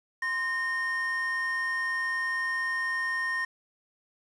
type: tone pair together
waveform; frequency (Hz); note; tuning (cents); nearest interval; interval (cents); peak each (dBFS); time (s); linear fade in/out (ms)
triangle; 1041.9 / 1841; C6 / A#6; -8 / -22; minor seventh; 986; -34 / -26; 0.22-3.45; 5
effects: resampled to 24000 Hz + 9-bit